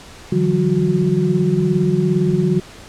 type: tone cluster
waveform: sine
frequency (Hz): 149.5 / 171.7 / 189 / 365.4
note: D3 / F3 / F#3 / F#4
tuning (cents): +31 / -29 / +37 / -22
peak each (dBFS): -19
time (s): 0.32-2.6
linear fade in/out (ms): 5
effects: pink hiss -39 dBFS RMS until 2.88 s + low-pass 8000 Hz 12 dB/octave